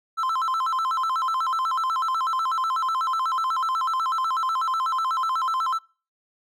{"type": "tone with vibrato", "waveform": "triangle", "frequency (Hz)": 1174.7, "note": "D6", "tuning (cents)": 0, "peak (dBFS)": -20, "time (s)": [0.17, 5.79], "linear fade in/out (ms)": 20, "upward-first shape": "square", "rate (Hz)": 8.1, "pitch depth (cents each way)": 210, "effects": ["noise-tail reverb RT60 0.4 s tail -25 dB re dry"]}